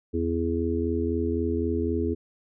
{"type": "harmonic tone", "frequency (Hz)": 83.9, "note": "E2", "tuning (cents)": 31, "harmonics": [1, 3, 4, 5], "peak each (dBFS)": [-29, -29, -29, -29], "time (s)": [0.13, 2.15], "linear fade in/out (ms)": 20, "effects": []}